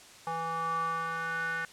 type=tone with band-pass filter sweep; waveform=square; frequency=164.81 Hz; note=E3; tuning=in tune; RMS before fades=-33 dBFS; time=0.27-1.65 s; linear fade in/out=0 ms; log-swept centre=950 to 1600 Hz; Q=6.7; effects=white hiss -52 dBFS RMS until 1.72 s + low-pass 8000 Hz 12 dB/octave